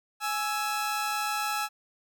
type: tone pair together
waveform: sawtooth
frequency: 836 / 1320.5 Hz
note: G#5 / E6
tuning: +11 / +3 cents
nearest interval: minor sixth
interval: 792 cents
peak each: -27 dBFS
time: 0.2-1.69 s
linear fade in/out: 50 ms
effects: none